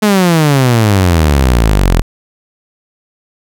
sawtooth exponential sweep, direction down, 216.9 to 40.13 Hz, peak -3 dBFS, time 0.02-2.02 s, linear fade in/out 10 ms, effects none

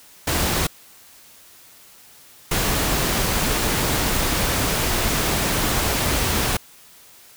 pink noise bursts at uneven times, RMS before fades -21 dBFS, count 2, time 0.27-0.67 / 2.51-6.57 s, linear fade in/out 5 ms, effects white hiss -48 dBFS RMS until 7.36 s

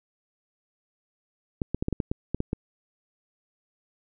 clicks, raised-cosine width 3 ms, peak -13 dBFS, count 10, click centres 1.618 / 1.746 / 1.825 / 1.884 / 1.927 / 2.002 / 2.115 / 2.346 / 2.404 / 2.531 s, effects none

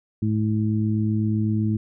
harmonic tone, 107.9 Hz, A2, 33 cents flat, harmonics 1 / 2 / 3, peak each -22 / -23 / -29 dBFS, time 0.22-1.77 s, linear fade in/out 5 ms, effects none

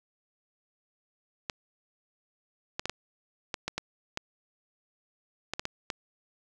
clicks, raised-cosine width 0.2 ms, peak -14 dBFS, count 12, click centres 1.498 / 2.795 / 2.856 / 2.896 / 3.542 / 3.68 / 3.78 / 4.174 / 5.536 / 5.595 / 5.654 / 5.902 s, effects none

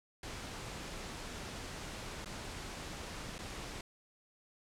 pink noise with dropouts, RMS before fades -44 dBFS, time 0.23-3.81 s, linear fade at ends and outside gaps 2 ms, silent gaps 2.246-2.258 / 3.382-3.389 s, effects low-pass 8000 Hz 12 dB/octave

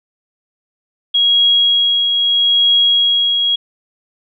sine tone with tremolo, 3300 Hz, G#7, 12 cents flat, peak -8 dBFS, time 1.14-3.56 s, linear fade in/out 10 ms, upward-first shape triangle, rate 0.78 Hz, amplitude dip 40%, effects none

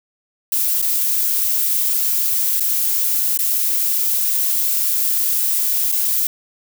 violet noise with dropouts, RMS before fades -18 dBFS, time 0.52-6.27 s, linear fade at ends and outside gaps 2 ms, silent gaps 0.817-0.824 / 2.598-2.605 / 3.375-3.389 / 5.918-5.923 s, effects none

